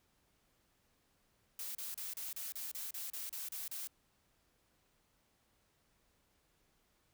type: noise bursts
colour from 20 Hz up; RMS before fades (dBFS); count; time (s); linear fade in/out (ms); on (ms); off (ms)
blue; -43; 12; 1.59-3.873; 2; 160; 33
effects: pink hiss -75 dBFS RMS until 7.13 s